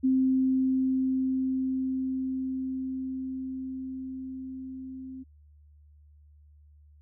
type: tone with level ramp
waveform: sine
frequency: 261.6 Hz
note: C4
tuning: in tune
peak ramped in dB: -20 to -38 dBFS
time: 0.03-5.24 s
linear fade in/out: 20 ms
effects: added 74 Hz sine -53 dBFS peak until 7.01 s